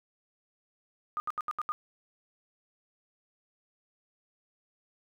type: tone bursts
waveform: sine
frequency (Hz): 1224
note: D#6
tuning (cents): -29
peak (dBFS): -29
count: 6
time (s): 1.17-1.72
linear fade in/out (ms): 0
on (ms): 30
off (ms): 74
effects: 11-bit